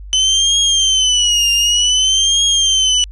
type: tone with vibrato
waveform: 30% pulse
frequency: 3027 Hz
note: F#7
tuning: 39 cents sharp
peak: -8 dBFS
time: 0.13-3.04 s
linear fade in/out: 0 ms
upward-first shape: triangle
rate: 0.54 Hz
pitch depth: 140 cents each way
effects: added 49 Hz sine -29 dBFS peak until 3.11 s + resampled to 24000 Hz